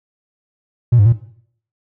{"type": "tone with pitch steps", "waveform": "triangle", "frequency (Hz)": [120.1, 102.1, 116.2], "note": ["B2", "G#2", "A#2"], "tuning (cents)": [-48, -29, -5], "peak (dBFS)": -4, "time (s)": [0.92, 1.127], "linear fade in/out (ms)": 10, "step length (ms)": 69, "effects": ["noise-tail reverb RT60 0.6 s tail -18 dB re dry", "tanh soft clip ceiling -3 dBFS"]}